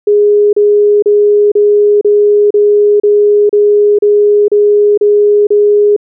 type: tone bursts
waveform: sine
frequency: 413.9 Hz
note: G#4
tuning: 6 cents flat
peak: -4 dBFS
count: 12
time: 0.07-5.964 s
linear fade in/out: 5 ms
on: 460 ms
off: 34 ms
effects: none